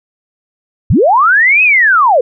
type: linear two-way sweep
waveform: sine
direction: up then down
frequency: 58.6 to 2587 to 455.1 Hz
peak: -5 dBFS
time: 0.9-2.21 s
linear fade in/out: 5 ms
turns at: 1.63 s
effects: none